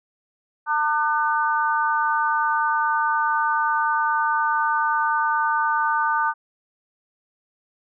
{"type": "harmonic tone", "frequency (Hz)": 300.8, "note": "D4", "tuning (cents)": 42, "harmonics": [3, 4, 5], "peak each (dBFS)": [-22, -23, -24], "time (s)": [0.66, 6.34], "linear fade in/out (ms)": 50, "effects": []}